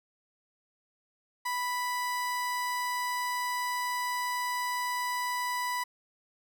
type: tone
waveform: 30% pulse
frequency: 987.8 Hz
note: B5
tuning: in tune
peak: -27 dBFS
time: 1.45-5.84 s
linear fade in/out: 10 ms
effects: none